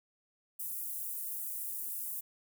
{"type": "high-pass noise", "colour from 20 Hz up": "pink", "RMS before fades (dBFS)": -39, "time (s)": [0.59, 2.21], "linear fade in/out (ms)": 10, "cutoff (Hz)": 11000, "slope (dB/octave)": 24, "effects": []}